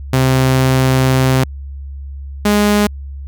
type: tone pair in turn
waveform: sawtooth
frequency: 130.81 / 207.2 Hz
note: C3 / G#3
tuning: 0 / -4 cents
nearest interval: minor sixth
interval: 796 cents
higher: second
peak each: -6 dBFS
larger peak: neither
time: 0.13-1.44 / 2.45-2.87 s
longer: first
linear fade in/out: 5 ms
effects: added 69 Hz sine -25 dBFS peak until 3.27 s